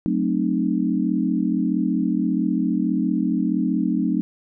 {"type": "chord", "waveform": "sine", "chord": "F# diminished seventh", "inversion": "none", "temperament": "equal with one note detuned", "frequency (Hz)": [185, 220, 261.6, 306.1], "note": ["F#3", "A3", "C4", "Eb4"], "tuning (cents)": [0, 0, 0, -28], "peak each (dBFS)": -24, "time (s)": [0.06, 4.21], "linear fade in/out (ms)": 0, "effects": []}